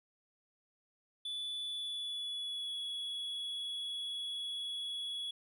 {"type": "tone with pitch glide", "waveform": "triangle", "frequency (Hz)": [3468, 3369], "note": ["A7", "G#7"], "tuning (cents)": [-26, 24], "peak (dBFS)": -36, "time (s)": [1.25, 5.31], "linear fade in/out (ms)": 5, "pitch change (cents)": -50, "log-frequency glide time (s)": [1.62, 2.78], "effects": []}